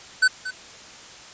square tone with echo, 1514 Hz, F#6, 39 cents sharp, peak -14 dBFS, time 0.22-0.28 s, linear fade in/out 10 ms, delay 230 ms, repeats 1, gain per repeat -14 dB, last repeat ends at 0.51 s, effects white hiss -43 dBFS RMS until 1.33 s + resampled to 16000 Hz

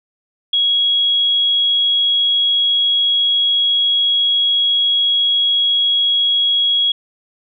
sine tone, 3318 Hz, G#7, 2 cents flat, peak -12 dBFS, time 0.53-6.92 s, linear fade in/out 5 ms, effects none

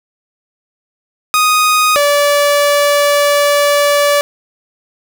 sawtooth tone pair in turn, 1244.5 / 577.9 Hz, D#6 / D5, 0 / -28 cents, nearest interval octave + minor second, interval 1328 cents, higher first, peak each -5 dBFS, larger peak neither, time 1.34-1.96 / 1.96-4.21 s, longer second, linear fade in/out 0 ms, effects none

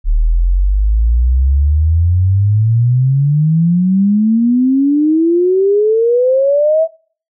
sine exponential sweep, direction up, 36.64 to 659.3 Hz, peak -8 dBFS, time 0.04-6.88 s, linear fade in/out 50 ms, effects noise-tail reverb RT60 0.5 s tail -26 dB re dry

